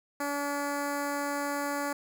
10% pulse tone with notch filter, 285.9 Hz, D4, 46 cents flat, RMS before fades -32 dBFS, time 0.2-1.93 s, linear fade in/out 5 ms, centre 3600 Hz, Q 1.3, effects none

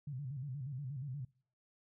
sine tone with vibrato, 135.7 Hz, C#3, 36 cents flat, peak -39 dBFS, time 0.07-1.25 s, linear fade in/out 5 ms, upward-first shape square, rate 8.4 Hz, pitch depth 120 cents each way, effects noise-tail reverb RT60 0.5 s tail -23 dB re dry

